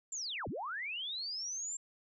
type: linear two-way sweep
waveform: sine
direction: down then up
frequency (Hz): 7460 to 63.5 to 7460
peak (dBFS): -37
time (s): 0.12-1.77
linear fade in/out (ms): 5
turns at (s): 0.48
effects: none